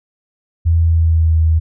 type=tone with pitch glide; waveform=sine; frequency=83 to 80.31 Hz; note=E2 to E2; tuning=+12 to -45 cents; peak=-9 dBFS; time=0.65-1.6 s; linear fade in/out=20 ms; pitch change=-57 cents; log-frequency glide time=0.76-1.38 s; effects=none